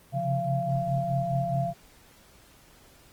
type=tone cluster; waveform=sine; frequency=133.7 / 138.5 / 174.8 / 685 Hz; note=C3 / C#3 / F3 / F5; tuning=+38 / -1 / +2 / -34 cents; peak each=-31 / -30 / -34 / -28 dBFS; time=0.12-1.74 s; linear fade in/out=50 ms; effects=pink hiss -56 dBFS RMS until 3.12 s + Opus 24 kbps